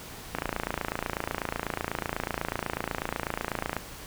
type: click train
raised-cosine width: 0.5 ms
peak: -13 dBFS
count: 97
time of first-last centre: 0.35-3.766 s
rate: 28.1 Hz
effects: pink hiss -43 dBFS RMS until 4.06 s